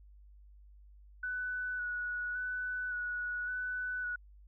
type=tone with vibrato; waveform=sine; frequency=1480 Hz; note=F#6; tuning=in tune; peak=-34 dBFS; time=1.23-4.16 s; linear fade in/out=5 ms; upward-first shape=square; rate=0.89 Hz; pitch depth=17 cents each way; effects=added 50 Hz sine -54 dBFS peak until 4.47 s